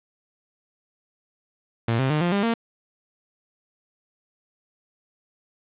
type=tone with pitch steps; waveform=sawtooth; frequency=115.2 / 132.33 / 152.01 / 174.61 / 200.6 / 230.4 Hz; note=A#2 / C3 / D#3 / F3 / G3 / A#3; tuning=-20 / +20 / -40 / 0 / +40 / -20 cents; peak=-16 dBFS; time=1.88-2.54 s; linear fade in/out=5 ms; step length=110 ms; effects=resampled to 8000 Hz + 7-bit